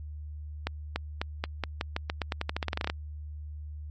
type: accelerating click train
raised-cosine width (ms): 0.3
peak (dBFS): -13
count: 21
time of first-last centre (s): 0.67-2.899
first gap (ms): 290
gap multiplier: 0.88
effects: added 75 Hz sine -37 dBFS peak until 3.9 s + MP3 32 kbps